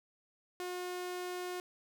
sawtooth tone, 360 Hz, F#4, 47 cents flat, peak -34 dBFS, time 0.6-1.6 s, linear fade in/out 0 ms, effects none

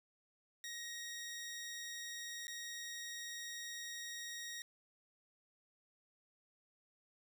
15% pulse tone with dropouts, 1881 Hz, A#6, 15 cents sharp, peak -38 dBFS, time 0.64-4.62 s, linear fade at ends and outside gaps 1 ms, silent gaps 2.47-2.48 s, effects none

